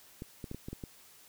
clicks, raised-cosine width 3 ms, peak -27 dBFS, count 7, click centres 0.221 / 0.442 / 0.514 / 0.546 / 0.685 / 0.73 / 0.838 s, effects white hiss -58 dBFS RMS until 1.28 s

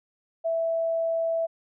sine tone, 659.3 Hz, E5, in tune, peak -23 dBFS, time 0.44-1.47 s, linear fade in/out 20 ms, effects none

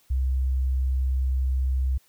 sine tone, 65.3 Hz, C2, 3 cents flat, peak -20 dBFS, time 0.1-1.98 s, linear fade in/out 10 ms, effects tanh soft clip ceiling -16 dBFS + white hiss -62 dBFS RMS until 2.08 s

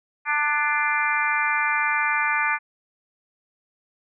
harmonic tone with a mistuned harmonic, 297 Hz, D4, 20 cents sharp, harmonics 3 / 4 / 5 / 6 / 7 / 8, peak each -27 / -27 / -27 / -27 / -27 / -27 dBFS, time 0.25-2.59 s, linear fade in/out 50 ms, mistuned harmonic 6, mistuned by -38 cents, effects none

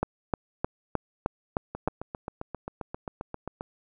two click trains, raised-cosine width 1 ms, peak -11 / -20 dBFS, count 7 / 15, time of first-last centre 0.03-1.876 / 1.75-3.609 s, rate 3.25 / 7.53 Hz, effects none

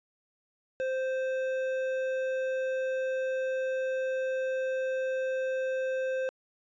triangle tone with hard clipping, 522 Hz, C5, 4 cents flat, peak -30 dBFS, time 0.8-6.29 s, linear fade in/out 0 ms, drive 13 dB, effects resampled to 16000 Hz

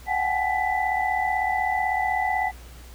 sine tone cluster, 735 / 771 / 849 / 1989 Hz, F#5 / G5 / G#5 / B6, -12 / -29 / +38 / +12 cents, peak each -27 dBFS, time 0.06-2.52 s, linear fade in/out 50 ms, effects added 60 Hz sine -42 dBFS peak until 2.94 s + pink hiss -49 dBFS RMS until 2.94 s

